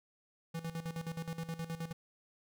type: tone with tremolo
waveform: square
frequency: 164.81 Hz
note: E3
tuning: in tune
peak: -37 dBFS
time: 0.54-1.93 s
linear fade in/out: 10 ms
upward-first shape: square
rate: 9.5 Hz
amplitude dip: 75%
effects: none